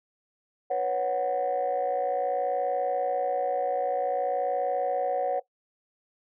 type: chord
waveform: sine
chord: B suspended second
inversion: none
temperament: equal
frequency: 493.9 / 554.4 / 740 Hz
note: B4 / C#5 / F#5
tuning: 0 / 0 / 0 cents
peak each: -30 / -27 / -26 dBFS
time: 0.7-5.4 s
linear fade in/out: 10 ms
effects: noise-tail reverb RT60 0.1 s tail -17 dB re dry + tanh soft clip ceiling -19 dBFS